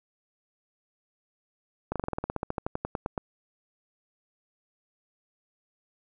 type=slowing click train; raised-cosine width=1 ms; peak=-15 dBFS; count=19; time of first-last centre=1.92-3.178 s; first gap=37 ms; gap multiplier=1.07; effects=none